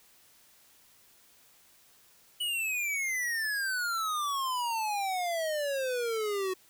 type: exponential sweep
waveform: square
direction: down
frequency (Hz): 2967 to 367.9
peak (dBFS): -30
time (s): 2.4-6.54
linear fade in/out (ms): 10
effects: white hiss -61 dBFS RMS until 6.69 s